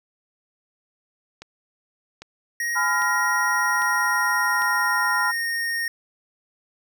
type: click train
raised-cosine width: 0.2 ms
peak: -21 dBFS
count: 5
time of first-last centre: 1.42-4.62 s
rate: 1.25 Hz
type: tone with pitch glide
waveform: square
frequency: 1881 to 1850.8 Hz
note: A#6 to A#6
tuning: +15 to -13 cents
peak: -24 dBFS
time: 2.6-5.88 s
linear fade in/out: 2 ms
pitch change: -28 cents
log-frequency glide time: 3.42-5.42 s
type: chord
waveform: sine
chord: F diminished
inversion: first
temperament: just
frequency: 838.1 / 1005.8 / 1396.9 Hz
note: Ab5 / Cb6 / F6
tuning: +16 / +31 / 0 cents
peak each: -29 / -25 / -23 dBFS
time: 2.75-5.32 s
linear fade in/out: 20 ms
effects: none